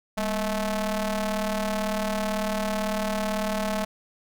sawtooth ring-modulated tone, 220 Hz, A3, in tune, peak -18 dBFS, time 0.17-3.85 s, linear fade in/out 10 ms, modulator 421 Hz, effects none

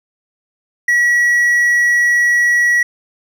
triangle tone, 1927 Hz, B6, 43 cents flat, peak -8 dBFS, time 0.88-2.83 s, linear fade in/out 5 ms, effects none

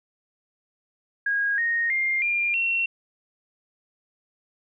sine tone with pitch steps, 1638 / 1860 / 2112 / 2398 / 2723 Hz, G#6 / A#6 / C7 / D7 / F7, -24 / -4 / +16 / +36 / -44 cents, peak -21 dBFS, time 1.26-2.86 s, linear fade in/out 5 ms, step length 320 ms, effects none

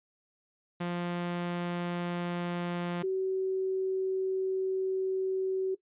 sawtooth / sine tone pair in turn, 174.7 / 379 Hz, F3 / F#4, +1 / +42 cents, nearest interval octave + minor second, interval 1341 cents, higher second, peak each -27 dBFS, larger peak neither, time 0.8-3.03 / 3.03-5.75 s, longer second, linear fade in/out 10 ms, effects noise-tail reverb RT60 0.1 s tail -17 dB re dry + resampled to 8000 Hz

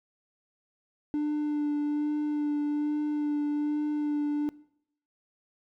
triangle tone with vibrato, 296.3 Hz, D4, 15 cents sharp, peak -23 dBFS, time 1.14-4.49 s, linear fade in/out 0 ms, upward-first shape sine, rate 1.2 Hz, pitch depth 15 cents each way, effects noise-tail reverb RT60 0.7 s tail -22 dB re dry + tanh soft clip ceiling -20 dBFS

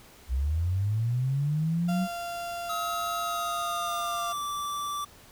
sine linear sweep, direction up, 59.9 to 190 Hz, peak -24 dBFS, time 0.28-2.08 s, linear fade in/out 50 ms
35% pulse tone, 691 Hz, F5, 19 cents flat, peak -31 dBFS, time 1.88-4.33 s, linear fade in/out 10 ms
square tone with pitch glide, 1278 to 1165.2 Hz, D#6 to D6, +46 to -14 cents, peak -31 dBFS, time 2.69-5.05 s, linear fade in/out 10 ms, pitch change -160 cents, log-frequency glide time 3.2-4.4 s
effects pink hiss -53 dBFS RMS until 5.31 s

